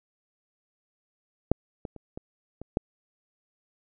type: clicks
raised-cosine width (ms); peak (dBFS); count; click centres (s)
2; -6 / -21 / -29 / -23 / -25 / -10; 6; 1.516 / 1.852 / 1.963 / 2.175 / 2.616 / 2.771
effects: none